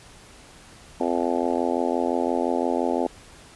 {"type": "harmonic tone", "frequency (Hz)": 85.8, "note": "F2", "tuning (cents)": -30, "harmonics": [3, 4, 5, 6, 7, 8, 9, 10], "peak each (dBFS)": [-27, -28, -29, -30, -30, -31, -32, -32], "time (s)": [1, 3.07], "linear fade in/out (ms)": 5}
{"type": "click train", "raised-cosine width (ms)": 0.5, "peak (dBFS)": -33, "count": 23, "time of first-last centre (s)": [1.03, 1.581], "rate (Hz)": 39.9}
{"effects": ["pink hiss -48 dBFS RMS until 3.55 s", "resampled to 24000 Hz"]}